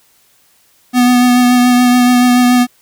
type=tone with vibrato; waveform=square; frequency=246.9 Hz; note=B3; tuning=in tune; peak=-7 dBFS; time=0.93-2.67 s; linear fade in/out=50 ms; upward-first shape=triangle; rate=7 Hz; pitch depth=20 cents each way; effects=white hiss -52 dBFS RMS until 2.81 s